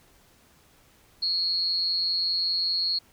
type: tone with amplitude modulation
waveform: sine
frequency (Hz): 4300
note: C8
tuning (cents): +47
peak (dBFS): -20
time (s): 1.22-2.99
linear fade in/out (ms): 10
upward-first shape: sine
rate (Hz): 175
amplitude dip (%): 70
effects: pink hiss -59 dBFS RMS until 3.12 s